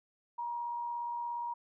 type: tone with amplitude modulation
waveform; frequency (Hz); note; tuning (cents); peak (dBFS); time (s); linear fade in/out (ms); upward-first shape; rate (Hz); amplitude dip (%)
sine; 950; A#5; +33; -33; 0.38-1.54; 10; sine; 77.1; 30
effects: none